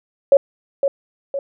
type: tone with echo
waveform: sine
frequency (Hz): 554.4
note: C#5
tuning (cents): 0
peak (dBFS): -6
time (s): 0.32-0.37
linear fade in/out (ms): 2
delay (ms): 510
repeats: 2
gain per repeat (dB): -7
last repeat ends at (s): 1.39
effects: none